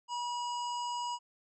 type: harmonic tone with a mistuned harmonic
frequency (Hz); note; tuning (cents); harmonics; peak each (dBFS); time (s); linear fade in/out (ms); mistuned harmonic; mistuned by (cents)
967; B5; -37; 1 / 3 / 5 / 7 / 8; -34 / -44 / -48 / -51 / -52; 0.08-1.19; 50; 5; +36
effects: none